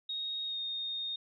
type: tone with pitch glide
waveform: sine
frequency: 3744 to 3690 Hz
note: A#7 to A#7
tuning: +7 to -18 cents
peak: -34 dBFS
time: 0.09-1.16 s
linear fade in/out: 5 ms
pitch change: -25 cents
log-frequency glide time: 0.45-0.58 s
effects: none